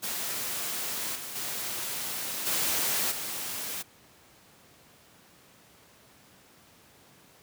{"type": "noise with level steps", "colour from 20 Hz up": "white", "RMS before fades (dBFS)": [-33, -39, -34, -28, -35], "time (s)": [0.02, 3.83], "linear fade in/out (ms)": 20, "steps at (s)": [1.15, 1.35, 2.46, 3.11], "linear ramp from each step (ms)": 10, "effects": ["pink hiss -57 dBFS RMS until 7.42 s", "high-pass 100 Hz 12 dB/octave"]}